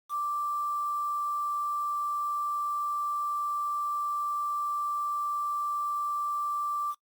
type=tone with quantisation; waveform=sine; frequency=1174.7 Hz; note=D6; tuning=in tune; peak=-28 dBFS; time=0.09-6.95 s; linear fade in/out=50 ms; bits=8; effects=noise-tail reverb RT60 0.1 s tail -20 dB re dry + Opus 48 kbps